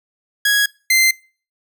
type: tone pair in turn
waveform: sawtooth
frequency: 1661.2 / 2078 Hz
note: G#6 / C7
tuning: 0 / -12 cents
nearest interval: major third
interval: 388 cents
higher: second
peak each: -9 / -8 dBFS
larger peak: second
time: 0.45-0.66 / 0.9-1.11 s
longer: neither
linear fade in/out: 5 ms
effects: noise-tail reverb RT60 0.4 s tail -25 dB re dry